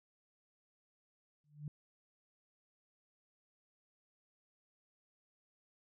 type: tone with exponential growth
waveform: sine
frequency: 148.3 Hz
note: D3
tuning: 17 cents sharp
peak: -37 dBFS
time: 1.44-1.68 s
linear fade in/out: 2 ms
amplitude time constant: 52 ms
effects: none